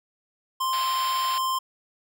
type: tone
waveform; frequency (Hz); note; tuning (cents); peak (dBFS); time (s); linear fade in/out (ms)
square; 1046.5; C6; 0; -24; 0.6-1.59; 10
type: band-pass noise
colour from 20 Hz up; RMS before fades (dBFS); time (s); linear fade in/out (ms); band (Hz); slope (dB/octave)
white; -36; 0.73-1.38; 0; 630 to 5000; 96
effects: none